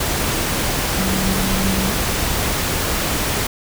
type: tone in noise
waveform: sine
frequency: 190.9 Hz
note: G3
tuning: 46 cents flat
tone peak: -20 dBFS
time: 0.98-1.9 s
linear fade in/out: 5 ms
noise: pink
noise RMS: -20 dBFS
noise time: 0-3.47 s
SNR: -3 dB
effects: none